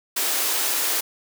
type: high-pass noise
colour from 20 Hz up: white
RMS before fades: -23 dBFS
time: 0.16-1.01 s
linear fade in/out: 10 ms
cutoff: 280 Hz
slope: 48 dB/octave
effects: none